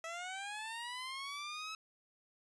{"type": "linear sweep", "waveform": "15% pulse", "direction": "up", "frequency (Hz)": [648, 1300], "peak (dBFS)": -35, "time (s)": [0.04, 1.75], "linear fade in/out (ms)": 2, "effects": ["resampled to 22050 Hz"]}